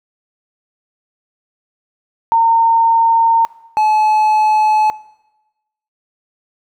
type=tone pair in turn; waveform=sine / triangle; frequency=914 / 858.5 Hz; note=A#5 / A5; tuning=-34 / -43 cents; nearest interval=minor second; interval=109 cents; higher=first; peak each=-8 dBFS; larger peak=neither; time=2.32-3.45 / 3.77-4.9 s; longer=neither; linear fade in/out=0 ms; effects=noise-tail reverb RT60 1.0 s tail -21 dB re dry